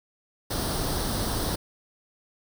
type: noise with comb filter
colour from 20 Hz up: pink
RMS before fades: -28 dBFS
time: 0.5-1.56 s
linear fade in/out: 10 ms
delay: 0.21 ms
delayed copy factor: +0.65
effects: none